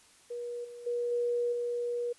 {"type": "tone with level steps", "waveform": "sine", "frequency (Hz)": 480.4, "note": "B4", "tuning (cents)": -48, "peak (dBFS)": [-35, -43, -29, -27, -30], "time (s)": [0.3, 2.13], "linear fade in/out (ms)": 10, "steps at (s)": [0.64, 0.86, 1.11, 1.52], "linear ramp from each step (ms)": 10, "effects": ["white hiss -60 dBFS RMS until 2.18 s", "resampled to 24000 Hz"]}